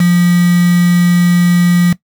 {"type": "tone with quantisation", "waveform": "sine", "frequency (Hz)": 175.3, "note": "F3", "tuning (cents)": 7, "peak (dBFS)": -6, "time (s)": [0, 1.93], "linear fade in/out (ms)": 5, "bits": 3, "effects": ["noise-tail reverb RT60 0.1 s tail -18 dB re dry"]}